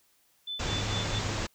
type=tone with tremolo; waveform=sine; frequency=3510 Hz; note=A7; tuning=5 cents flat; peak=-32 dBFS; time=0.47-1.19 s; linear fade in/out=5 ms; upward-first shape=sine; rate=4.5 Hz; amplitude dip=90%
type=low-pass noise; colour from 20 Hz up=pink; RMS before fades=-33 dBFS; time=0.59-1.47 s; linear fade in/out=10 ms; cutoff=7600 Hz; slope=96 dB/octave
type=tone with vibrato; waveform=triangle; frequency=102.5 Hz; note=G#2; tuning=22 cents flat; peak=-31 dBFS; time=0.67-1.44 s; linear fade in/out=50 ms; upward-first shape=triangle; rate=6.4 Hz; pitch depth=60 cents each way
effects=white hiss -67 dBFS RMS until 1.54 s